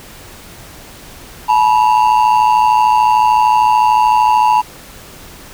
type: ring-modulated tone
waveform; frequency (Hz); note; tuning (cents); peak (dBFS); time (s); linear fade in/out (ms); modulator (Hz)
triangle; 918; A#5; -27; -3; 1.48-4.62; 20; 56.7
effects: pink hiss -36 dBFS RMS until 5.53 s